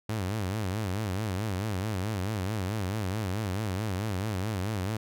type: tone with vibrato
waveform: sawtooth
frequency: 100.6 Hz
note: G2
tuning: 45 cents sharp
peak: -25 dBFS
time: 0.09-4.97 s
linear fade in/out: 5 ms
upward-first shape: sine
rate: 4.6 Hz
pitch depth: 180 cents each way
effects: none